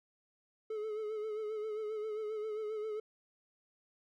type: tone with vibrato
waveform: triangle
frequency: 430 Hz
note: A4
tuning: 40 cents flat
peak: -34 dBFS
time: 0.7-3 s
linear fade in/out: 5 ms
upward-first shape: sine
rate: 7.5 Hz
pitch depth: 45 cents each way
effects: none